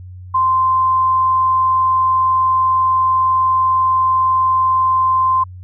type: tone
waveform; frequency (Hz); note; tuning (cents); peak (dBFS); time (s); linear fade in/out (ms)
sine; 1041; C6; -9; -11; 0.34-5.44; 10
effects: added 91 Hz sine -31 dBFS peak until 5.63 s